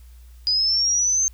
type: linear sweep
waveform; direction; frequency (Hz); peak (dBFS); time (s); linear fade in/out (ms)
sine; up; 4900 to 6350; -17; 0.47-1.28; 0
effects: added 60 Hz sine -42 dBFS peak until 1.33 s + white hiss -59 dBFS RMS until 1.33 s